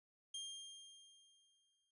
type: tone with exponential decay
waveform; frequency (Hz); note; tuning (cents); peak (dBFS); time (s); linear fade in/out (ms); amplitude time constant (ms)
sawtooth; 3203; G7; +37; -40; 0.34-1.91; 5; 340
effects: resampled to 24000 Hz